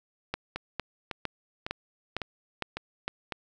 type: two click trains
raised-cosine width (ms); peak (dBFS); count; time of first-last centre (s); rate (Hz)
0.3; -17 / -14; 6 / 7; 0.56-3.322 / 0.34-3.08; 1.81 / 2.19
effects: none